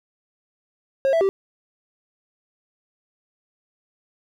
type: tone with pitch steps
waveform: triangle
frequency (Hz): 540 / 659 / 389.3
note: C#5 / E5 / G4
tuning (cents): -45 / -1 / -12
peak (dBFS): -14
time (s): 1.05-1.29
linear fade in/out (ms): 0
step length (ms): 80
effects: none